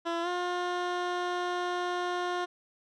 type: tone with pitch glide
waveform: 15% pulse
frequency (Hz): 337.3 to 356.1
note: E4 to F4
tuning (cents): +40 to +34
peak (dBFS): -23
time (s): 0.05-2.46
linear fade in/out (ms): 20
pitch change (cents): +94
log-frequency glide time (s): 0.22-0.28
effects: low-pass 4000 Hz 12 dB/octave